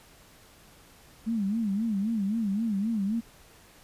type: tone with vibrato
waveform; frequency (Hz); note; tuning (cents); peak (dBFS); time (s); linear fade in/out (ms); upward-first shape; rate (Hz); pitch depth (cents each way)
sine; 211.7; G#3; +33; -25; 1.26-3.21; 20; sine; 3.8; 160
effects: pink hiss -55 dBFS RMS until 3.83 s + resampled to 32000 Hz